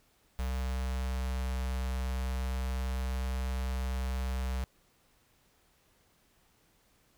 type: tone with notch filter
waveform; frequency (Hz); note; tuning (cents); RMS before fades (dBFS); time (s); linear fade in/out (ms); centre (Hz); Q
square; 64.3; C2; -30; -33; 0.39-4.64; 0; 300; 0.97
effects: pink hiss -68 dBFS RMS until 7.17 s